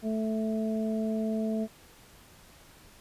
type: harmonic tone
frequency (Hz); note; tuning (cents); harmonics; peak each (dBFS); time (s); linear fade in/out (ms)
219.4; A3; -5; 1 / 2 / 3; -28 / -36 / -36; 0.02-1.68; 50
effects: pink hiss -55 dBFS RMS until 3 s + resampled to 32000 Hz